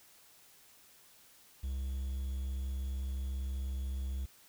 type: tone with quantisation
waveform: triangle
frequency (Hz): 66.1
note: C2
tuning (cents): +18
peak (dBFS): -32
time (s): 1.63-4.26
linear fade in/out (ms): 10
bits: 10
effects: white hiss -61 dBFS RMS until 4.48 s